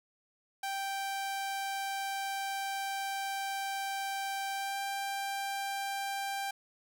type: tone with pitch glide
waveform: sawtooth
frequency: 784 to 789.9 Hz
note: G5 to G5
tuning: 0 to +13 cents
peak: -30 dBFS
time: 0.63-6.51 s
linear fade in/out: 5 ms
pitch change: +13 cents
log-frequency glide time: 4.53-4.78 s
effects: none